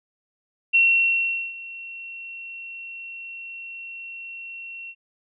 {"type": "tone with ADSR envelope", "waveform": "sine", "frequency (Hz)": 2724, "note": "F7", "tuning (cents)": -44, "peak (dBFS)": -13, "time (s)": [0.73, 4.95], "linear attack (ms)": 20, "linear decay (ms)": 780, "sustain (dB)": -21, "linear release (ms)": 56, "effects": []}